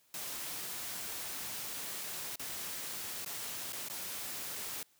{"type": "noise with dropouts", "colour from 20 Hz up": "white", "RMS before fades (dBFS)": -41, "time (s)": [0.14, 4.83], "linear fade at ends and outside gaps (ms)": 2, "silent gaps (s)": [[2.358, 2.395], [3.248, 3.26], [3.724, 3.73], [3.886, 3.898]], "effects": ["white hiss -69 dBFS RMS until 4.99 s", "high-pass 80 Hz 12 dB/octave"]}